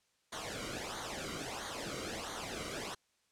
pink noise with flanger, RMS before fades -41 dBFS, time 0.32-2.95 s, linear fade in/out 10 ms, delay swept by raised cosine 0.38 to 1.18 ms, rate 1.5 Hz, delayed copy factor -0.75, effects white hiss -75 dBFS RMS until 3.31 s + low-pass 8000 Hz 12 dB/octave

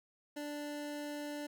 25% pulse tone, 293.7 Hz, D4, in tune, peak -36 dBFS, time 0.36-1.47 s, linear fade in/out 10 ms, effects none

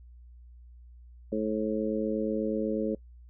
harmonic tone, 108.2 Hz, A2, 29 cents flat, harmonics 2 / 3 / 4 / 5, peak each -31 / -33 / -32 / -33 dBFS, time 1.32-2.95 s, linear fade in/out 5 ms, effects noise-tail reverb RT60 0.1 s tail -23 dB re dry + added 60 Hz sine -48 dBFS peak until 3.29 s

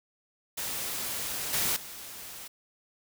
white noise with level steps, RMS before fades -34 / -28 / -43 dBFS, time 0.57-2.48 s, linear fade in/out 10 ms, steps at 1.53 / 1.76 s, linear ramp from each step 5 ms, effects none

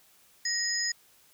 sine tone cluster, 1881 / 5050 / 6740 Hz, A#6 / D#8 / G#8, +15 / +25 / +25 cents, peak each -32 / -30 / -33 dBFS, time 0.45-0.92 s, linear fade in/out 5 ms, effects white hiss -61 dBFS RMS until 1.33 s

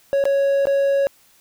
triangle tone with dropouts, 554.4 Hz, C#5, in tune, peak -13 dBFS, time 0.13-1.07 s, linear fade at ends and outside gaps 0 ms, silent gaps 0.24-0.254 / 0.655-0.67 s, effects white hiss -55 dBFS RMS until 1.4 s

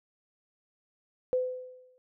sine tone with exponential decay, 507 Hz, B4, 45 cents sharp, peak -22 dBFS, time 1.33-1.98 s, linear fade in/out 0 ms, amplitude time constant 140 ms, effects none

